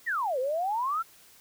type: exponential two-way sweep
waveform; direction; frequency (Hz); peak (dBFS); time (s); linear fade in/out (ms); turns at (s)
sine; down then up; 1998 to 493.9 to 1388; -26; 0.06-1.03; 20; 0.39
effects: white hiss -56 dBFS RMS until 1.4 s